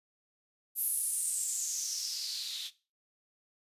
blue noise with band-pass filter sweep, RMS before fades -35 dBFS, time 0.75-2.71 s, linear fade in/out 50 ms, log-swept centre 12000 to 3500 Hz, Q 5.6, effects noise-tail reverb RT60 0.3 s tail -17 dB re dry + resampled to 32000 Hz

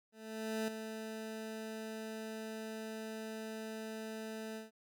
20% pulse tone with ADSR envelope, 220 Hz, A3, in tune, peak -29 dBFS, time 0.12-4.71 s, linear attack 560 ms, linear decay 5 ms, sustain -8 dB, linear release 150 ms, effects none

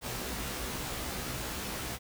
pink noise with comb filter, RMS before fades -37 dBFS, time 0.01-1.99 s, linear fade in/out 50 ms, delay 16 ms, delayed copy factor +0.9, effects none

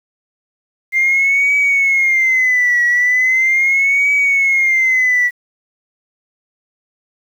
sine tone with vibrato, 2093 Hz, C7, in tune, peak -9 dBFS, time 0.92-5.31 s, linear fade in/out 50 ms, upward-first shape triangle, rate 0.39 Hz, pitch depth 150 cents each way, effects tanh soft clip ceiling -7 dBFS + 7-bit

